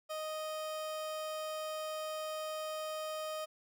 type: tone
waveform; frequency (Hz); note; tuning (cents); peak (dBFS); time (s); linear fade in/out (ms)
30% pulse; 622.3; D#5; 0; -35; 0.09-3.46; 20
effects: none